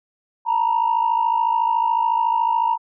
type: tone pair together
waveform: sine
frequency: 906.1 / 960 Hz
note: A#5 / B5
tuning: -49 / -49 cents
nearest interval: minor second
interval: 100 cents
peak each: -18 dBFS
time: 0.45-2.78 s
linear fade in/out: 50 ms
effects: tanh soft clip ceiling -11 dBFS